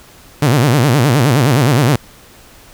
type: tone with vibrato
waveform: sawtooth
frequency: 132.3 Hz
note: C3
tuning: 20 cents sharp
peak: -5 dBFS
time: 0.42-1.96 s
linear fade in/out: 5 ms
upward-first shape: sine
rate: 9.6 Hz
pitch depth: 250 cents each way
effects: pink hiss -42 dBFS RMS until 2.73 s